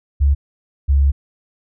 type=tone pair in turn; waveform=sine; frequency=70.3 / 69.57 Hz; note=C#2 / C#2; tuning=+25 / +7 cents; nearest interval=unison; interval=18 cents; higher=first; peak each=-10 dBFS; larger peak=neither; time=0.2-0.35 / 0.88-1.12 s; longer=second; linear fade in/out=20 ms; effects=none